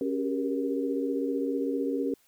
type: tone cluster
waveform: sine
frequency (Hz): 275.9 / 386.9 / 402.4 / 471.2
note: C#4 / G4 / G4 / A#4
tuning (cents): -8 / -23 / +45 / +19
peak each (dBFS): -29 / -35 / -35 / -32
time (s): 0.01-2.14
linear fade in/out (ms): 2
effects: white hiss -65 dBFS RMS until 2.27 s